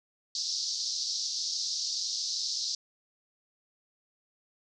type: band-pass noise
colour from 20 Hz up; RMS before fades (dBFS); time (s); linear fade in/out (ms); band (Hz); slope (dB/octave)
pink; -33; 0.35-2.75; 2; 4300 to 5900; 48
effects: none